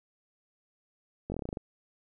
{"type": "slowing click train", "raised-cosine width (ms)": 2, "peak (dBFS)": -22, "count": 10, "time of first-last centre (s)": [1.3, 1.572], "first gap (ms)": 20, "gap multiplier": 1.1, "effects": []}